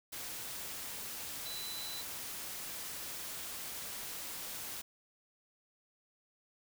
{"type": "tone in noise", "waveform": "sine", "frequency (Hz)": 3996, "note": "B7", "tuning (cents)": 20, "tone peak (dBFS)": -43, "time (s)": [1.45, 2.02], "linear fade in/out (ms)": 10, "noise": "white", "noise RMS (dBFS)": -43, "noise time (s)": [0.12, 4.82], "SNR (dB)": -3, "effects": []}